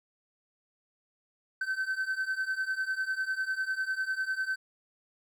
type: beating tone pair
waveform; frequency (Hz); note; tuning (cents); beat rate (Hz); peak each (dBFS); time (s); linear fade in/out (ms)
triangle; 1531 / 1541; G6 / G6; -41 / -30; 10; -32 / -30; 1.61-4.56; 5
effects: none